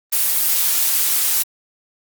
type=noise; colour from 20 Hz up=blue; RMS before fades=-17 dBFS; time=0.12-1.43 s; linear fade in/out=10 ms; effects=Opus 24 kbps